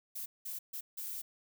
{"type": "noise bursts at uneven times", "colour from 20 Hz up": "violet", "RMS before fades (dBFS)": -41, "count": 4, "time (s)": [[0.15, 0.26], [0.45, 0.59], [0.73, 0.81], [0.97, 1.22]], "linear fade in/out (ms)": 10, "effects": []}